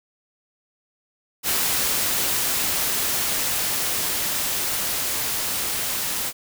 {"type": "noise with level ramp", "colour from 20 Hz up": "white", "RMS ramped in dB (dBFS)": [-22, -26], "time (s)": [1.43, 6.33], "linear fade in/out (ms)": 50, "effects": []}